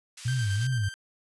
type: band-pass noise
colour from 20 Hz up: white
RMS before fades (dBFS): -44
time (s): 0.17-0.67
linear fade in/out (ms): 5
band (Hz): 1800 to 7700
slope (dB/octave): 12
type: tone with vibrato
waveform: sine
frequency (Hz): 113.3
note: A#2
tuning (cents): -49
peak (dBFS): -24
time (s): 0.25-0.89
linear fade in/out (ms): 10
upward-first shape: sine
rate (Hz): 2.8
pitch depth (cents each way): 240
type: tone with tremolo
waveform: sawtooth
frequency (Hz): 1568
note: G6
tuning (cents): 0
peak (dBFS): -31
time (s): 0.28-0.94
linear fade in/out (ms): 0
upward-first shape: square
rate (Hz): 9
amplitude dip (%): 40
effects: resampled to 24000 Hz